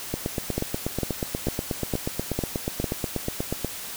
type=two click trains; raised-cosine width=2 ms; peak=-11 / -12 dBFS; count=6 / 30; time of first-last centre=0.58-2.842 / 0.14-3.647 s; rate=2.21 / 8.27 Hz; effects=white hiss -36 dBFS RMS until 3.96 s